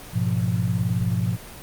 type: chord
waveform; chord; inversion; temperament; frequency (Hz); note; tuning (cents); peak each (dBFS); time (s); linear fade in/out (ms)
sine; F diminished; first; equal with one note detuned; 103.83 / 122.62 / 174.61; Ab2 / Cb3 / F3; 0 / -12 / 0; -24 / -24 / -25; 0.12-1.38; 50
effects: pink hiss -40 dBFS RMS until 1.62 s + Opus 24 kbps